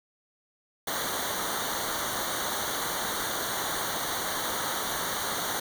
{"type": "noise with comb filter", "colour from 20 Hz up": "pink", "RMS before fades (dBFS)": -31, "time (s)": [0.87, 5.6], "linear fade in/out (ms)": 5, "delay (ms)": 0.39, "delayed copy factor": -0.9, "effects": []}